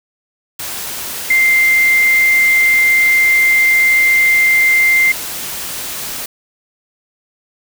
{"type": "tone in noise", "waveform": "sine", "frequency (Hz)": 2093, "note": "C7", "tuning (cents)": 0, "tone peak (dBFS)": -8, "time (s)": [1.3, 5.12], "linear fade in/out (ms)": 5, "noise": "white", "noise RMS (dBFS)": -24, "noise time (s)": [0.59, 6.26], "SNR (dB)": 13, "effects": []}